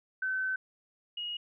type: tone pair in turn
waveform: sine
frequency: 1527 / 2883 Hz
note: G6 / F#7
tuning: -46 / -46 cents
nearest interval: major seventh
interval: 1100 cents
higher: second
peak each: -29 / -34 dBFS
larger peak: first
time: 0.22-0.56 / 1.17-1.37 s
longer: first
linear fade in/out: 5 ms
effects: none